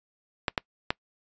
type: clicks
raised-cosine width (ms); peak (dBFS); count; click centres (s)
0.3; -8; 3; 0.482 / 0.578 / 0.905
effects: noise-tail reverb RT60 0.1 s tail -25 dB re dry + resampled to 16000 Hz